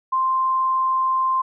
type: tone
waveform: sine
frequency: 1046.5 Hz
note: C6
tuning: in tune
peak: -17 dBFS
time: 0.12-1.42 s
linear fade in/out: 10 ms
effects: none